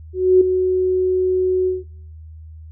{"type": "tone with ADSR envelope", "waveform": "sine", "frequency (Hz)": 370, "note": "F#4", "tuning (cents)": 0, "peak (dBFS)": -6, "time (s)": [0.13, 1.84], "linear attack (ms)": 280, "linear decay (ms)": 6, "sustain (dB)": -8, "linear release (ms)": 170, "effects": ["noise-tail reverb RT60 0.7 s tail -25 dB re dry", "added 79 Hz sine -35 dBFS peak until 2.71 s"]}